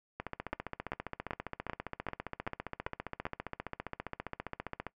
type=two click trains; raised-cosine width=0.5 ms; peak=-22 / -19 dBFS; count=71 / 8; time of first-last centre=0.2-4.867 / 0.53-3.254 s; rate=15 / 2.57 Hz; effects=noise-tail reverb RT60 0.1 s tail -20 dB re dry